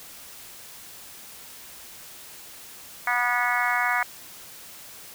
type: harmonic tone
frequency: 243.8 Hz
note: B3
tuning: 22 cents flat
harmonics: 3 / 4 / 5 / 6 / 7 / 8 / 9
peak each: -29 / -29 / -29 / -29 / -29 / -29 / -29 dBFS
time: 3.07-4.03 s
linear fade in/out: 2 ms
effects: white hiss -44 dBFS RMS until 5.14 s